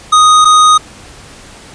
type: tone pair in turn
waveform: square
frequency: 1244.5 / 1244.5 Hz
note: D#6 / D#6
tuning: 0 / 0 cents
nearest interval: unison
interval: 0 cents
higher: neither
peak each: -4 dBFS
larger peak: neither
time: 0.12-0.45 / 0.45-0.78 s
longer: neither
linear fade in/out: 10 ms
effects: pink hiss -35 dBFS RMS until 1.74 s + resampled to 22050 Hz